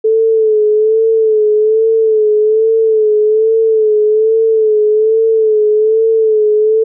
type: tone with vibrato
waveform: sine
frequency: 435.9 Hz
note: A4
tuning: 16 cents flat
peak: -7 dBFS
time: 0.04-6.84 s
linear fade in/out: 10 ms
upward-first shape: sine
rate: 1.2 Hz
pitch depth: 49 cents each way
effects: none